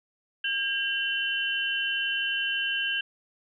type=tone cluster; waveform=sine; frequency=1611 / 2743 / 3046 Hz; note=G6 / F7 / F#7; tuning=+47 / -32 / +50 cents; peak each=-30 dBFS; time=0.44-3.01 s; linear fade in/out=5 ms; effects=none